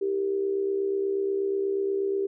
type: tone with amplitude modulation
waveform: sine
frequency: 393.1 Hz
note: G4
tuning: 5 cents sharp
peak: -21 dBFS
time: 0.01-2.27 s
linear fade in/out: 10 ms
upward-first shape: sine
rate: 68.3 Hz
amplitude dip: 60%
effects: none